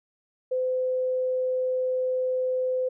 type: tone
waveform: sine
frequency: 511 Hz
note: C5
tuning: 41 cents flat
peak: -23 dBFS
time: 0.51-2.89 s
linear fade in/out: 10 ms
effects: none